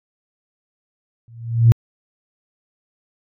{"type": "tone with exponential growth", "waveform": "sine", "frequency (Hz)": 116.1, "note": "A#2", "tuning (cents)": -7, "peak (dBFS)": -3, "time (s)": [1.28, 1.72], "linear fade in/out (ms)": 0, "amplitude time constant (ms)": 94, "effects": ["tanh soft clip ceiling -1 dBFS"]}